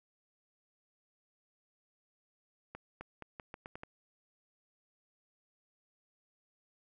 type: accelerating click train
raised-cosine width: 0.5 ms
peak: -29 dBFS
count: 8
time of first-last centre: 2.75-3.834 s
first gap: 260 ms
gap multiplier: 0.82
effects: none